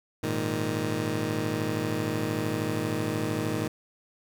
15% pulse chord, Ab suspended second, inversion none, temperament just, 103.83 / 116.8 / 155.74 Hz, Ab2 / Bb2 / Eb3, 0 / +4 / +2 cents, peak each -26 dBFS, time 0.23-3.68 s, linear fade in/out 5 ms, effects none

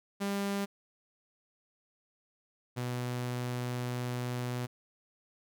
sawtooth tone pair in turn, 199.6 / 123.45 Hz, G3 / B2, +32 / 0 cents, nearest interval minor sixth, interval 832 cents, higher first, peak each -27 / -29 dBFS, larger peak first, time 0.2-0.66 / 2.76-4.67 s, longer second, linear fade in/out 20 ms, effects none

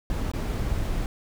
brown noise with dropouts, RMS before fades -27 dBFS, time 0.1-1.06 s, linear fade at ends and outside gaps 1 ms, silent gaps 0.316-0.335 s, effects none

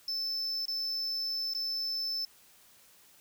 triangle tone with dropouts, 5274 Hz, E8, in tune, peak -30 dBFS, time 0.08-2.25 s, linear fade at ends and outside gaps 2 ms, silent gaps 0.655-0.681 / 1.536-1.548 s, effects white hiss -60 dBFS RMS until 3.2 s

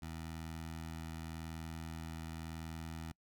15% pulse tone with notch filter, 80.9 Hz, E2, 32 cents flat, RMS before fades -45 dBFS, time 0.02-3.12 s, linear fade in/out 5 ms, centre 440 Hz, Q 1.2, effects noise-tail reverb RT60 0.1 s tail -26 dB re dry

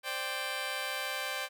10% pulse chord, C suspended second, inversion none, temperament just, 523.3 / 588.7 / 784.9 Hz, C5 / D5 / G5, 0 / +4 / +2 cents, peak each -31 dBFS, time 0.03-1.49 s, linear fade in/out 50 ms, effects none

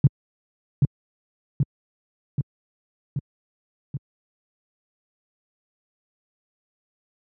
sine tone with echo, 138.59 Hz, C#3, in tune, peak -9 dBFS, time 0.04-0.07 s, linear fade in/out 2 ms, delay 780 ms, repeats 5, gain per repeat -3 dB, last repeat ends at 3.97 s, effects high-pass 80 Hz 12 dB/octave

